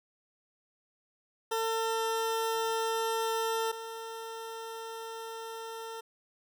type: tone pair in turn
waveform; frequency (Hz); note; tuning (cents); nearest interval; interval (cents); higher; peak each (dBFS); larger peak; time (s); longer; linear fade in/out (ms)
20% pulse; 450.2 / 451.9; A4 / A4; +40 / +46; unison; 6; second; -24 / -34; first; 1.51-3.72 / 3.72-6.01; second; 10
effects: none